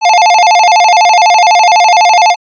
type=tone with vibrato; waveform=square; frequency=784 Hz; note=G5; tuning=in tune; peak=-4 dBFS; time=0.01-2.36 s; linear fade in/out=50 ms; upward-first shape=square; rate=12 Hz; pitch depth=180 cents each way; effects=resampled to 16000 Hz